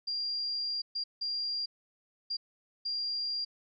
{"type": "tone bursts at uneven times", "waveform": "sine", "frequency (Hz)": 4778, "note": "D8", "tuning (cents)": 29, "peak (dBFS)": -31, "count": 5, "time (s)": [[0.07, 0.82], [0.95, 1.04], [1.21, 1.66], [2.3, 2.37], [2.85, 3.45]], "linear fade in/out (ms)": 10, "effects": []}